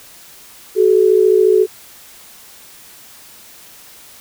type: tone pair together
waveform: sine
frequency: 375.8 / 430 Hz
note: F#4 / A4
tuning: +27 / -40 cents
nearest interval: major second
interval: 233 cents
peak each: -11 dBFS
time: 0.75-1.67 s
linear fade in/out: 50 ms
effects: white hiss -41 dBFS RMS until 4.2 s